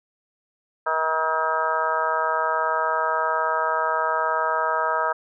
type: harmonic tone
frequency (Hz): 159.4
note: D#3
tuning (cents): +42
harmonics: 3 / 4 / 5 / 6 / 7 / 8 / 9 / 10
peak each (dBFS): -32 / -27 / -35 / -25 / -37 / -25 / -36 / -29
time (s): 0.86-5.13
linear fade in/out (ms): 10
effects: none